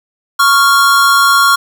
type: tone pair together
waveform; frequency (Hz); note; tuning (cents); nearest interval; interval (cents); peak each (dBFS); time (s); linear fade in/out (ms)
square; 1108.7 / 1392.8; C#6 / F6; 0 / -5; major third; 395; -10; 0.39-1.56; 10
effects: 7-bit